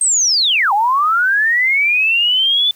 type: linear two-way sweep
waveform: sine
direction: down then up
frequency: 8500 to 783 to 3512 Hz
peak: -11 dBFS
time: 0.01-2.71 s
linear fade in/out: 2 ms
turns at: 0.73 s
effects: white hiss -49 dBFS RMS until 2.75 s